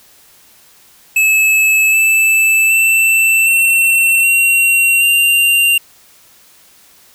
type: tone with pitch steps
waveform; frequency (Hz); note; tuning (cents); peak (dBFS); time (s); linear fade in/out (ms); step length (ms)
square; 2600 / 2635 / 2670 / 2706 / 2742 / 2779; E7 / E7 / E7 / E7 / F7 / F7; -24 / -1 / +22 / +45 / -32 / -9; -9; 1.16-5.78; 5; 770
effects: white hiss -46 dBFS RMS until 7.14 s